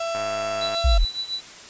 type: tone with pitch glide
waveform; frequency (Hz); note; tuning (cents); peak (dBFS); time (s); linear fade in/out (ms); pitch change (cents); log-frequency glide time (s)
35% pulse; 668 to 675.4; E5 to E5; +23 to +42; -23; 0-0.98; 5; +19; 0.6-0.86
type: click train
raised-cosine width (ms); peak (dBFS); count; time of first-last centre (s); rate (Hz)
0.5; -19; 63; 0.15-0.746; 104
type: tone with tremolo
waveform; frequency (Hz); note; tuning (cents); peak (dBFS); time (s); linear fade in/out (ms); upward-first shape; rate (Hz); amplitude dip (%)
sine; 3957; B7; +3; -23; 0.61-1.41; 5; triangle; 7.2; 90
type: linear sweep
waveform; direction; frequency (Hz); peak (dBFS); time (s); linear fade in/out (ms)
sine; down; 69 to 34.22; -14; 0.84-1.05; 10
effects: white hiss -42 dBFS RMS until 1.69 s + resampled to 16000 Hz